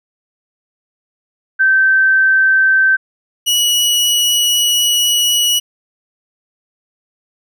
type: tone pair in turn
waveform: sine / sawtooth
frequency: 1550 / 2926 Hz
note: G6 / F#7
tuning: -20 / -20 cents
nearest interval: major seventh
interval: 1100 cents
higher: second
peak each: -8 dBFS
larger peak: neither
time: 1.59-2.97 / 3.46-5.6 s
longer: second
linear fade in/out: 20 ms
effects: none